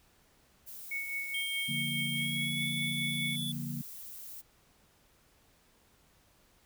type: noise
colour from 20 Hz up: violet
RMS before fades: -46 dBFS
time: 0.66-4.42 s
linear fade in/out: 20 ms
type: tone with tremolo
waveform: sine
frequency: 2217 Hz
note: C#7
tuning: in tune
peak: -32 dBFS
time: 0.91-3.36 s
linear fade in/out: 5 ms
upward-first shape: triangle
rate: 4.8 Hz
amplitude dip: 55%
type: tone with pitch glide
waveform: square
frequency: 3198 to 3447 Hz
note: G7 to A7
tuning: +34 to -36 cents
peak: -36 dBFS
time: 1.34-3.52 s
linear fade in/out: 5 ms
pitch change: +130 cents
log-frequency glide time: 2.13-2.63 s
type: chord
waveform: sine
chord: Bb major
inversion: first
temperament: just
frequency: 145.68 / 174.81 / 233.1 Hz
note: D3 / F3 / Bb3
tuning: -14 / +2 / 0 cents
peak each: -38 / -42 / -39 dBFS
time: 1.68-3.82 s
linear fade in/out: 10 ms
effects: pink hiss -66 dBFS RMS until 6.65 s